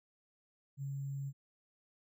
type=tone with sample-and-hold; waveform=sine; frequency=138.59 Hz; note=C#3; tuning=in tune; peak=-37 dBFS; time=0.77-1.33 s; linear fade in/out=50 ms; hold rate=7350 Hz; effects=none